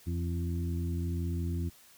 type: harmonic tone with a mistuned harmonic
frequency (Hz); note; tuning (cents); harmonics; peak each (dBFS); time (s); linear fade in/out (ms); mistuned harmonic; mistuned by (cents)
85.5; F2; -36; 1 / 2 / 3 / 4; -31 / -37 / -41 / -43; 0.06-1.7; 20; 3; +29
effects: white hiss -58 dBFS RMS until 1.97 s